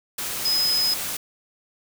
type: tone in noise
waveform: sine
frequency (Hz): 5060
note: D#8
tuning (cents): +28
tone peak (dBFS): -19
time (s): 0.45-0.94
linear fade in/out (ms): 5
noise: white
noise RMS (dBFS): -29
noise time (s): 0.18-1.17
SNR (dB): +7
effects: none